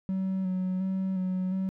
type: tone with vibrato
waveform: triangle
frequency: 187.5 Hz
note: F#3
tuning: 23 cents sharp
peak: -24 dBFS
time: 0.09-1.69 s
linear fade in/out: 0 ms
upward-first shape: square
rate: 1.4 Hz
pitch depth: 22 cents each way
effects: tanh soft clip ceiling -20 dBFS